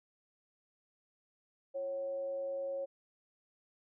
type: tone with frequency modulation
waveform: sine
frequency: 549 Hz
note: C#5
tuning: 17 cents flat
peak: -35 dBFS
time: 1.74-2.86 s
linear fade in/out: 20 ms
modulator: 208 Hz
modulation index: 0.2
effects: none